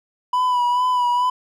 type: tone with vibrato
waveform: triangle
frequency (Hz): 987.8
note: B5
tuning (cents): 0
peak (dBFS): -14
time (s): 0.33-1.3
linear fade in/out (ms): 5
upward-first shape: sine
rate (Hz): 2.3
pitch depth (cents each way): 34
effects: none